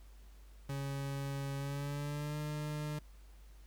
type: tone with pitch glide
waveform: 40% pulse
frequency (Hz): 138.59 to 150.26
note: C#3 to D3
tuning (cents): 0 to +40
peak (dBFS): -36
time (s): 0.69-2.99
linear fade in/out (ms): 5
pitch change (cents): +140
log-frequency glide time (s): 1.57-2.39
effects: added 50 Hz sine -53 dBFS peak until 3.66 s + pink hiss -67 dBFS RMS until 3.66 s